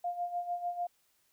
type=tone with tremolo; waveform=sine; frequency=703 Hz; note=F5; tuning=11 cents sharp; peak=-30 dBFS; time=0.04-0.87 s; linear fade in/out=5 ms; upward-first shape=sine; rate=6.7 Hz; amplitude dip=70%; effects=white hiss -72 dBFS RMS until 1.32 s